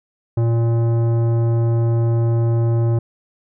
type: tone with tanh clipping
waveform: sine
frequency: 116 Hz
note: A#2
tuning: 8 cents flat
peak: -16 dBFS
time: 0.37-2.99 s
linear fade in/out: 5 ms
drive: 14 dB
effects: none